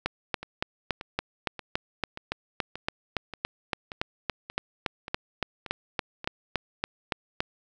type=two click trains; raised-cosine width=0.3 ms; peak=-21 / -10 dBFS; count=11 / 27; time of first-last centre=0.43-6.244 / 0.06-7.405 s; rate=1.72 / 3.54 Hz; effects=none